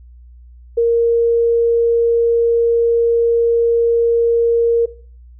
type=tone; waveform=sine; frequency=466.2 Hz; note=A#4; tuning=in tune; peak=-10 dBFS; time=0.77-4.86 s; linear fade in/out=10 ms; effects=noise-tail reverb RT60 0.4 s tail -17 dB re dry + added 60 Hz sine -38 dBFS peak until 5.39 s